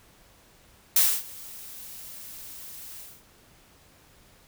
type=noise with ADSR envelope; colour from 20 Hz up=blue; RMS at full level=-18 dBFS; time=0.96-3.23 s; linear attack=4 ms; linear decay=260 ms; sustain=-24 dB; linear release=240 ms; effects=pink hiss -57 dBFS RMS until 4.47 s